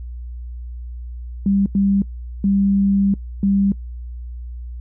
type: tone bursts at uneven times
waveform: sine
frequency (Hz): 197.7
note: G3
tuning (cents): +15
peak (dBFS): -13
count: 4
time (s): 1.46-1.66 / 1.75-2.02 / 2.44-3.14 / 3.43-3.72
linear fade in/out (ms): 2
effects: noise-tail reverb RT60 0.1 s tail -23 dB re dry + added 60 Hz sine -28 dBFS peak until 4.8 s